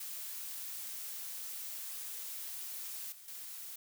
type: noise with level steps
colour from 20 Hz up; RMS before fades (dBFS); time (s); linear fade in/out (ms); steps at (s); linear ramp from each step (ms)
blue; -43 / -54 / -46; 0-3.76; 5; 3.12 / 3.28; 2
effects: none